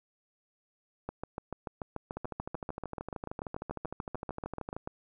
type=two click trains; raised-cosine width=1 ms; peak=-23 / -22 dBFS; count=35 / 27; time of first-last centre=2.17-4.765 / 1.09-4.875 s; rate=13.1 / 6.87 Hz; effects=none